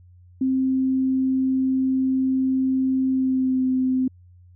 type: tone with pitch glide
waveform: sine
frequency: 262.4 to 258.3 Hz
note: C4 to C4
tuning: +5 to -22 cents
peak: -18 dBFS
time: 0.41-4.08 s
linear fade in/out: 5 ms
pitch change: -27 cents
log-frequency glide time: 3.1-3.64 s
effects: added 89 Hz sine -47 dBFS peak until 4.55 s